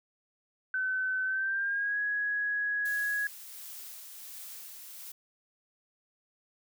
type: tone with pitch glide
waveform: sine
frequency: 1521 to 1668.3 Hz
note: F#6 to G#6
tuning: +47 to +7 cents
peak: -28 dBFS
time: 0.74-3.27 s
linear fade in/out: 2 ms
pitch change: +160 cents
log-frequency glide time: 1.24-1.99 s
type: noise with tremolo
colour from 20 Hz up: blue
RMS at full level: -44 dBFS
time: 2.85-5.12 s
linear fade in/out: 5 ms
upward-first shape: sine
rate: 1.4 Hz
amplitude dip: 30%
effects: none